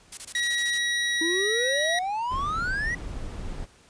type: noise bursts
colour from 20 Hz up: blue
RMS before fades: -34 dBFS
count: 9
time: 0.12-0.782 s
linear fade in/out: 5 ms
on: 54 ms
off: 22 ms
type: tone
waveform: 25% pulse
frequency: 1913 Hz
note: A#6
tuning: 44 cents sharp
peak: -20 dBFS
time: 0.35-1.99 s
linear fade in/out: 2 ms
type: exponential sweep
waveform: triangle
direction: up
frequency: 317.4 to 1975.5 Hz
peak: -24 dBFS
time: 1.21-2.95 s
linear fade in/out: 5 ms
type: noise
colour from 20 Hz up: brown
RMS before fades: -34 dBFS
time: 2.3-3.66 s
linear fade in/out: 20 ms
effects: pink hiss -56 dBFS RMS until 3.89 s + resampled to 22050 Hz